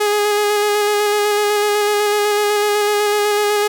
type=tone with vibrato; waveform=sawtooth; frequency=415.3 Hz; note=G#4; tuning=in tune; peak=-10 dBFS; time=0-3.68 s; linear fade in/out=10 ms; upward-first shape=square; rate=8 Hz; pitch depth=15 cents each way; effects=none